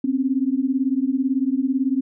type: beating tone pair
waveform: sine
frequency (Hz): 256.3 / 274.3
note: C4 / C#4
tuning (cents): -36 / -18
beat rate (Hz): 18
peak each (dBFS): -21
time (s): 0.04-2.01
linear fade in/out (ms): 5
effects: none